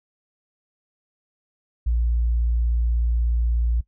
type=tone; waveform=sine; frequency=58.27 Hz; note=A#1; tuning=in tune; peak=-17 dBFS; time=1.86-3.81 s; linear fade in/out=10 ms; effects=noise-tail reverb RT60 0.1 s tail -18 dB re dry + tanh soft clip ceiling -14 dBFS